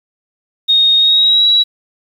sine tone with pitch glide, 3718 to 3894 Hz, A#7 to B7, -5 to -25 cents, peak -7 dBFS, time 0.68-1.64 s, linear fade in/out 20 ms, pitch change +80 cents, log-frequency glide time 0.98-1.46 s, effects 7-bit

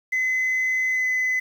sine tone with pitch glide, 2034 to 2021 Hz, C7 to B6, -50 to +39 cents, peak -18 dBFS, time 0.12-1.4 s, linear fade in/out 10 ms, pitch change -11 cents, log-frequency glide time 0.91-1.06 s, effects tanh soft clip ceiling -18 dBFS + 8-bit

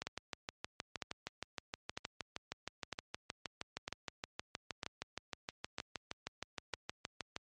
two click trains, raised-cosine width 0.2 ms, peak -22 / -21 dBFS, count 48 / 8, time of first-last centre 0.02-7.364 / 0.07-6.737 s, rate 6.4 / 1.05 Hz, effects high-pass 60 Hz 12 dB/octave + MP3 48 kbps

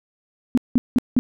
sine tone bursts, 247.7 Hz, B3, 5 cents sharp, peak -12 dBFS, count 4, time 0.55-1.19 s, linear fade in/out 0 ms, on 25 ms, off 180 ms, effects none

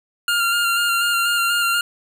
25% pulse tone with vibrato, 1396.9 Hz, F6, in tune, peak -13 dBFS, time 0.28-1.81 s, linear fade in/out 2 ms, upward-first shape square, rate 4.1 Hz, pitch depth 17 cents each way, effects none

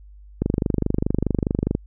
click train, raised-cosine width 3 ms, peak -7 dBFS, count 34, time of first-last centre 0.42-1.751 s, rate 24.8 Hz, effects added 50 Hz sine -42 dBFS peak until 1.86 s

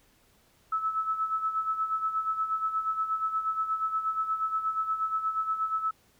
sine tone with tremolo, 1304 Hz, E6, 19 cents flat, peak -24 dBFS, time 0.72-5.91 s, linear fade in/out 5 ms, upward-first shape sine, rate 8.4 Hz, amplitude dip 65%, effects pink hiss -64 dBFS RMS until 6.19 s

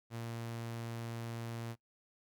sawtooth tone, 116 Hz, A#2, 8 cents flat, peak -36 dBFS, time 0.1-1.76 s, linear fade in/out 50 ms, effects noise-tail reverb RT60 0.1 s tail -21 dB re dry

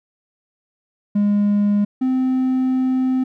triangle tone pair in turn, 205.2 / 258.5 Hz, G#3 / C4, -21 / -21 cents, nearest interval major third, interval 400 cents, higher second, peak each -11 / -13 dBFS, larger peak first, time 1.15-1.85 / 2.01-3.24 s, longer second, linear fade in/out 10 ms, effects tanh soft clip ceiling -8 dBFS

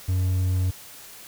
triangle tone, 92 Hz, F#2, 9 cents flat, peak -18 dBFS, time 0.08-0.71 s, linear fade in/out 10 ms, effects white hiss -44 dBFS RMS until 1.27 s

